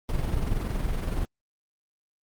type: noise with amplitude modulation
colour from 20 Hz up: brown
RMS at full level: -25 dBFS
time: 0.09-1.25 s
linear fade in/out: 0 ms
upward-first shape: sine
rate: 21.4 Hz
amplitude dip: 45%
effects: Opus 32 kbps